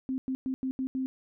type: tone bursts at uneven times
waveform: sine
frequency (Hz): 261.6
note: C4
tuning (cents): 0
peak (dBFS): -28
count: 6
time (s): 0.09-0.18 / 0.28-0.35 / 0.46-0.54 / 0.63-0.71 / 0.79-0.87 / 0.95-1.06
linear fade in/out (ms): 0
effects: none

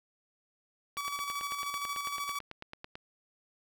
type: click train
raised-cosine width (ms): 0.3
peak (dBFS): -26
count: 19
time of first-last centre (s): 0.97-2.955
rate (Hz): 9.07
type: tone with tremolo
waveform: sawtooth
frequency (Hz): 1142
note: D6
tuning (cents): -49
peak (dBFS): -29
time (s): 0.97-2.39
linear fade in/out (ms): 5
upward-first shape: square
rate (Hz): 13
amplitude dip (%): 40
effects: none

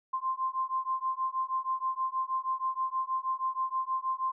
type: beating tone pair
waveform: sine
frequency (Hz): 1044 / 1050.3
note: C6 / C6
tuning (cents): -4 / +6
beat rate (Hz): 6.3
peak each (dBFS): -32 / -32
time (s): 0.13-4.32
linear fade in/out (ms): 10
effects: none

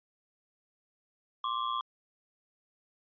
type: ring-modulated tone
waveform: square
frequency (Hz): 1108.7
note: C#6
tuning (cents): 0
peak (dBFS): -28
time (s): 1.44-1.81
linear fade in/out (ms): 2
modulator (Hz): 58.9
effects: resampled to 11025 Hz

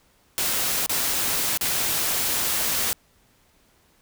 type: noise with dropouts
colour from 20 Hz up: white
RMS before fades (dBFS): -24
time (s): 0.38-2.93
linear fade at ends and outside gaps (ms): 0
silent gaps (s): 0.862-0.895 / 1.574-1.611
effects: pink hiss -61 dBFS RMS until 4.01 s

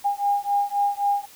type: beating tone pair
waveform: sine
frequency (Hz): 808 / 811.8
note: G#5 / G#5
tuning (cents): -48 / -40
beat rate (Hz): 3.8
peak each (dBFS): -23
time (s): 0.04-1.26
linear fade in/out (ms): 20
effects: white hiss -48 dBFS RMS until 1.35 s

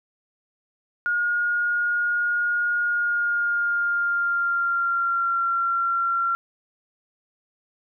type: tone with pitch glide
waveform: sine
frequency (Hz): 1431 to 1370.3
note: F6 to F6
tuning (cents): +42 to -33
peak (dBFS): -20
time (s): 1.06-6.35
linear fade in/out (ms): 0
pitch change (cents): -75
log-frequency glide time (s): 2.8-5.45
effects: none

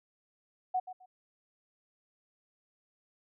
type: tone with echo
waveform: sine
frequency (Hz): 740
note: F#5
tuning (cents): 0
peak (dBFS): -27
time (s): 0.74-0.8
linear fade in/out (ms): 10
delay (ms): 130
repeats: 2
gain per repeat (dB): -13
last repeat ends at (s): 1.06
effects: none

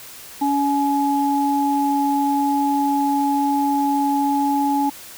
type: tone pair together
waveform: sine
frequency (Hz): 282 / 845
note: C#4 / G#5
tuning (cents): +30 / +30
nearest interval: octave + perfect fifth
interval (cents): 1900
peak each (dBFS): -19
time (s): 0.41-4.9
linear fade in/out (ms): 10
effects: white hiss -39 dBFS RMS until 5.17 s

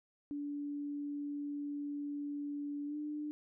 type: tone with pitch glide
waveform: sine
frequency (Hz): 289 to 298.5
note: D4 to D4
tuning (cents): -28 to +28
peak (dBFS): -37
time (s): 0.31-3.31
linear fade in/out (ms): 0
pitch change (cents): +56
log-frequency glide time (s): 2.86-2.96
effects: none

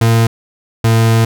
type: tone pair in turn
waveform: 40% pulse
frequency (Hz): 114.3 / 113.31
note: A#2 / A#2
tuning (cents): -34 / -49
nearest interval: unison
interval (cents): 15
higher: first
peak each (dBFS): -7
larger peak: neither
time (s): 0.01-0.27 / 0.84-1.25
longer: second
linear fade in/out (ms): 5
effects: none

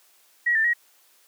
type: tone with pitch steps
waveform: sine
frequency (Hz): 1910 / 1783 / 1898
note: A#6 / A6 / A#6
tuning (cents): +42 / +22 / +31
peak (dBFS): -18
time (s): 0.46-0.736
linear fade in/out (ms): 10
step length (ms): 92
effects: white hiss -59 dBFS RMS until 1.27 s + high-pass 400 Hz 12 dB/octave

